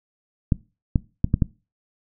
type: clicks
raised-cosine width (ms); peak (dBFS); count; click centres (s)
5; -5; 5; 0.522 / 0.958 / 1.244 / 1.341 / 1.422
effects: noise-tail reverb RT60 0.3 s tail -21 dB re dry